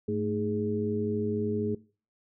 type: harmonic tone with a mistuned harmonic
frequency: 103.9 Hz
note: G#2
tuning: 1 cent sharp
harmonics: 1 / 2 / 3 / 4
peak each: -35 / -31 / -37 / -30 dBFS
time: 0.08-1.75 s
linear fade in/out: 5 ms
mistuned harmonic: 2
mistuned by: +89 cents
effects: noise-tail reverb RT60 0.4 s tail -22 dB re dry